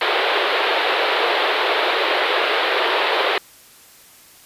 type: band-pass noise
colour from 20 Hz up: pink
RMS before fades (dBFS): -19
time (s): 0.01-3.38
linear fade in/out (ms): 2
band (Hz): 380 to 4000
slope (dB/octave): 48
effects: white hiss -47 dBFS RMS until 4.45 s + resampled to 32000 Hz